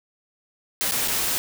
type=noise with dropouts; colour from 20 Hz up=white; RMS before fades=-24 dBFS; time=0.81-1.38 s; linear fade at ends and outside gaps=0 ms; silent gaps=0.911-0.92 / 1.076-1.082 s; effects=none

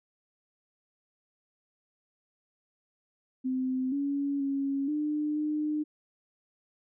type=tone with pitch steps; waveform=sine; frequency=258.4 / 281.7 / 276 / 300.1 / 302.5 Hz; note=C4 / C#4 / C#4 / D4 / D#4; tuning=-21 / +28 / -7 / +38 / -49 cents; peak=-27 dBFS; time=3.44-5.84 s; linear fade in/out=20 ms; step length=480 ms; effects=none

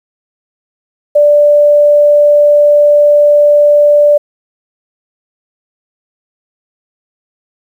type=tone; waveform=sine; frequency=587.3 Hz; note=D5; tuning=in tune; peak=-3 dBFS; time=1.15-4.18 s; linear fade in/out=10 ms; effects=7-bit

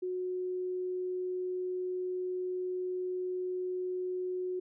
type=tone; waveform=sine; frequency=365.8 Hz; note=F#4; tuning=20 cents flat; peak=-32 dBFS; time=0.02-4.6 s; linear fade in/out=10 ms; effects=none

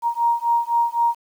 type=beating tone pair; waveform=sine; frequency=936 / 939.9 Hz; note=A#5 / A#5; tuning=+7 / +14 cents; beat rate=3.9 Hz; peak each=-20 dBFS; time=0.02-1.15 s; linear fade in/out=50 ms; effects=8-bit

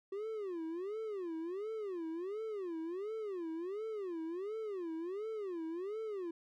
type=tone with vibrato; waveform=triangle; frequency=378 Hz; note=F#4; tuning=37 cents sharp; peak=-36 dBFS; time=0.12-6.31 s; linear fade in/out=5 ms; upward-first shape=sine; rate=1.4 Hz; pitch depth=280 cents each way; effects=none

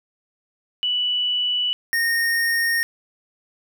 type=tone pair in turn; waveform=sine / square; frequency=2960 / 1846.5 Hz; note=F#7 / A#6; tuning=0 / -17 cents; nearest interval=minor sixth; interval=817 cents; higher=first; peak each=-19 dBFS; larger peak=neither; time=0.83-1.73 / 1.93-2.83 s; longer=neither; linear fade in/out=0 ms; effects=none

